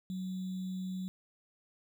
sine tone with sample-and-hold, 186.1 Hz, F#3, 10 cents sharp, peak -35 dBFS, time 0.1-1.08 s, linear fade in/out 0 ms, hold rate 3675 Hz, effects none

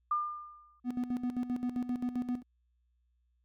sine tone with exponential decay, 1202 Hz, D6, 40 cents sharp, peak -25 dBFS, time 0.11-0.8 s, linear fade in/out 5 ms, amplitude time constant 150 ms
triangle tone with tremolo, 246.9 Hz, B3, in tune, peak -27 dBFS, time 0.84-2.43 s, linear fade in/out 50 ms, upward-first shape square, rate 7.6 Hz, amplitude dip 70%
effects added 60 Hz sine -70 dBFS peak until 3.44 s + MP3 96 kbps

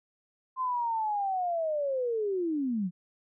sine linear sweep, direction down, 1046.5 to 168.7 Hz, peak -27 dBFS, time 0.56-2.91 s, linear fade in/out 50 ms, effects none

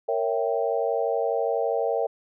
sine chord, A# diminished seventh, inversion none, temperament equal with one note detuned, 462.4 / 554.4 / 659.3 / 784 Hz, A#4 / C#5 / E5 / G5, -14 / 0 / 0 / 0 cents, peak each -26 / -28 / -28 / -30 dBFS, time 0.08-2.07 s, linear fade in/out 10 ms, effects none

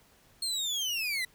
30% pulse linear sweep, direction down, 4281 to 1947 Hz, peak -27 dBFS, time 0.42-1.25 s, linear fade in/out 5 ms, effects pink hiss -62 dBFS RMS until 1.34 s

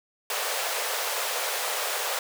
pink high-pass noise, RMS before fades -29 dBFS, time 0.3-2.19 s, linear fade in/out 2 ms, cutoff 460 Hz, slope 48 dB/octave, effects none

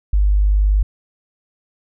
sine tone, 50.3 Hz, G1, 45 cents sharp, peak -11 dBFS, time 0.13-0.83 s, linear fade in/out 5 ms, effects none

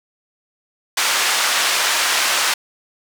pink band-pass noise, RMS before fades -18 dBFS, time 0.97-2.54 s, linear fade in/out 5 ms, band 1100 to 8800 Hz, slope 12 dB/octave, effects none

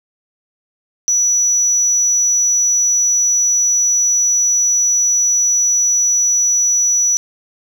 sine tone, 5900 Hz, F#8, 6 cents flat, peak -10 dBFS, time 1.08-7.17 s, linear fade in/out 0 ms, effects tanh soft clip ceiling -7 dBFS + 7-bit

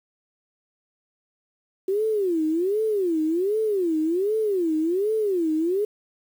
sine tone with vibrato, 370 Hz, F#4, in tune, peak -20 dBFS, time 1.88-5.85 s, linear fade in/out 5 ms, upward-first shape sine, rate 1.3 Hz, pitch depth 300 cents each way, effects 8-bit

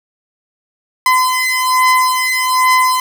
30% pulse beating tone pair, 1020 / 1021.2 Hz, C6 / C6, -44 / -42 cents, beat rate 1.2 Hz, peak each -11 dBFS, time 1.06-3 s, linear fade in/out 2 ms, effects none

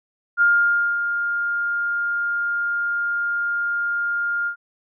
sine tone with ADSR envelope, 1408 Hz, F6, 14 cents sharp, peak -12 dBFS, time 0.37-4.56 s, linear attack 44 ms, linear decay 560 ms, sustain -8 dB, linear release 92 ms, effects none

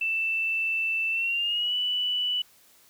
sine tone with pitch glide, 2659 to 2967 Hz, E7 to F#7, +14 to +4 cents, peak -24 dBFS, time 0.01-2.42 s, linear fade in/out 5 ms, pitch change +190 cents, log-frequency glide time 1.11-1.75 s, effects white hiss -58 dBFS RMS until 2.89 s

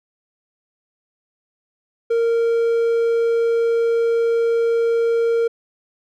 triangle tone, 462.7 Hz, A#4, 13 cents flat, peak -13 dBFS, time 2.1-5.48 s, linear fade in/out 10 ms, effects none

